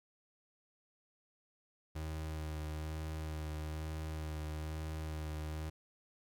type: tone with vibrato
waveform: 35% pulse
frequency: 77.78 Hz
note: D#2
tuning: in tune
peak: -37 dBFS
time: 1.95-5.7 s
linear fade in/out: 10 ms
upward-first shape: sine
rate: 1.1 Hz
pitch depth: 17 cents each way
effects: 13-bit